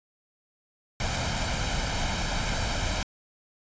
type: noise with comb filter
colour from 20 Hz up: pink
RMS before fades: -28 dBFS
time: 1-3.03 s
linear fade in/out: 2 ms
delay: 1.3 ms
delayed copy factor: +0.6
effects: resampled to 16000 Hz